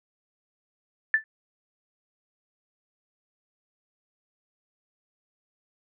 sine tone with exponential decay, 1760 Hz, A6, in tune, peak -13 dBFS, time 1.14-1.24 s, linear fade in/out 1 ms, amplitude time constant 21 ms, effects none

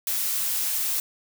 blue noise, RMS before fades -26 dBFS, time 0.07-1 s, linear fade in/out 2 ms, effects none

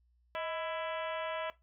harmonic tone with a mistuned harmonic, 331.9 Hz, E4, 12 cents sharp, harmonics 2 / 3 / 4 / 5 / 6 / 7 / 8 / 9 / 10, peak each -38 / -42 / -44 / -46 / -48 / -49 / -50 / -51 / -52 dBFS, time 0.35-1.5 s, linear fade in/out 0 ms, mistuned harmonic 2, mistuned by -77 cents, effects noise-tail reverb RT60 0.2 s tail -17 dB re dry + added 60 Hz sine -67 dBFS peak until 1.62 s

